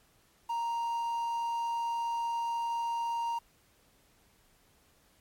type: tone with quantisation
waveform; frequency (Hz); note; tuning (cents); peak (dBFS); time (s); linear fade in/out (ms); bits
triangle; 932.3; A#5; 0; -28; 0.49-3.39; 10; 9
effects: pink hiss -66 dBFS RMS until 5.2 s + MP3 64 kbps